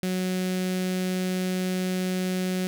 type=tone with notch filter; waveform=sawtooth; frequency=184.4 Hz; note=F#3; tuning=6 cents flat; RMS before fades=-27 dBFS; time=0.03-2.67 s; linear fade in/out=0 ms; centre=1000 Hz; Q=0.86; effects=none